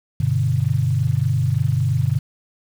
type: chord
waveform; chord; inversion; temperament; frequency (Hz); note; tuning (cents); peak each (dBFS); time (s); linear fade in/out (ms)
sine; G major; none; equal; 98 / 123.47 / 146.83; G2 / B2 / D3; 0 / 0 / 0; -22 / -19 / -21; 0.2-2.19; 5
effects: 7-bit